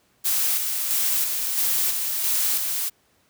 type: noise with tremolo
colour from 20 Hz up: blue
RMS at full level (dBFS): -22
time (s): 0.24-2.9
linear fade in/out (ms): 20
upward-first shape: square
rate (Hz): 1.5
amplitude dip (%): 35
effects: pink hiss -63 dBFS RMS until 3.29 s + high-pass 80 Hz 12 dB/octave